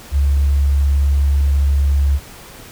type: tone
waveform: sine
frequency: 70.2 Hz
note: C#2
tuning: 22 cents sharp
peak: -11 dBFS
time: 0.11-2.2 s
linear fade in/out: 50 ms
effects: pink hiss -38 dBFS RMS until 2.71 s